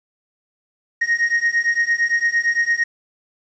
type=beating tone pair; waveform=triangle; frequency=1864.7 / 1873.5 Hz; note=A#6 / A#6; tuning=0 / +8 cents; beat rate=8.8 Hz; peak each=-18 / -17 dBFS; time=1.01-2.84 s; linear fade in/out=10 ms; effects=resampled to 16000 Hz + 8-bit